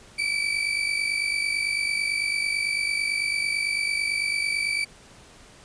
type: tone pair together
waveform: 35% pulse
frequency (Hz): 2289 / 2338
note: D7 / D7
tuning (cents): -45 / -8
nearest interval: unison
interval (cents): 37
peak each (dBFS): -24 / -25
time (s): 0.18-4.85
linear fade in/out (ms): 10
effects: pink hiss -50 dBFS RMS until 5.64 s + resampled to 22050 Hz